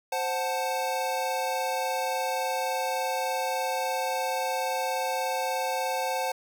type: chord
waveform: square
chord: F# diminished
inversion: second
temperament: equal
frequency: 523.3 / 740 / 880 Hz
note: C5 / F#5 / A5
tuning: 0 / 0 / 0 cents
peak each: -32 dBFS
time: 0.12-6.32 s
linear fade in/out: 5 ms
effects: none